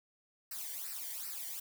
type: noise with flanger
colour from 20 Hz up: blue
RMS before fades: -42 dBFS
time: 0.51-1.6 s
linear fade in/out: 5 ms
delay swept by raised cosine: 0.29 to 0.79 ms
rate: 2.6 Hz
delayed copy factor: -0.85
effects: none